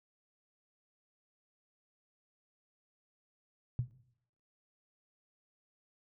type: tone with exponential decay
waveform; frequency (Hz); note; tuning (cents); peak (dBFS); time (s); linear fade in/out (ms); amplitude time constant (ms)
sine; 123.3; B2; -2; -26; 3.79-3.91; 0; 25
effects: noise-tail reverb RT60 0.7 s tail -17 dB re dry